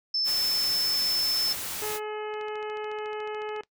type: tone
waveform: sine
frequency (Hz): 5274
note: E8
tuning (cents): 0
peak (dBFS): -24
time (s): 0.14-1.53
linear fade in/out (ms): 5
type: noise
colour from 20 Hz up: white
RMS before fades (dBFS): -34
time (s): 0.24-2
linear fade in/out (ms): 50
type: harmonic tone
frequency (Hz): 425.5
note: G#4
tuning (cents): +42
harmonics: 1 / 2 / 3 / 4 / 5 / 6 / 7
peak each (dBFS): -32 / -38 / -42 / -44 / -46 / -48 / -49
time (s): 1.82-3.61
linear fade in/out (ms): 2
type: click train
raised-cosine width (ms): 0.2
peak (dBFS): -31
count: 19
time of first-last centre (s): 2.34-3.635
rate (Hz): 13.9
effects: noise-tail reverb RT60 0.1 s tail -20 dB re dry